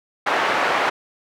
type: band-pass noise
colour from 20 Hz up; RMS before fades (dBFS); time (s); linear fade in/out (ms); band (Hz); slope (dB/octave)
pink; -20; 0.26-0.9; 10; 660 to 1900; 12
effects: none